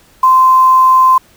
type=tone with quantisation; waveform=sine; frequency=1037 Hz; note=C6; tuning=16 cents flat; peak=-4 dBFS; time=0.23-1.18 s; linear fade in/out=5 ms; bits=5; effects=pink hiss -47 dBFS RMS until 1.36 s